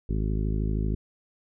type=harmonic tone; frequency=52.9 Hz; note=G#1; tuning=33 cents sharp; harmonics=1 / 2 / 3 / 4 / 5 / 6 / 7 / 8; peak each=-26 / -31 / -33 / -35 / -38 / -42 / -39 / -45 dBFS; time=0.09-0.95 s; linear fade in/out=5 ms; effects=none